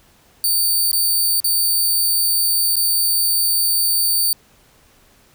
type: tone with dropouts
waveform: 5% pulse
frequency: 4585 Hz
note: D8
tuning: 42 cents flat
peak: -8 dBFS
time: 0.44-4.33 s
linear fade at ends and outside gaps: 1 ms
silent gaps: 0.915-0.93 / 1.402-1.443 / 2.757-2.766 s
effects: pink hiss -53 dBFS RMS until 5.34 s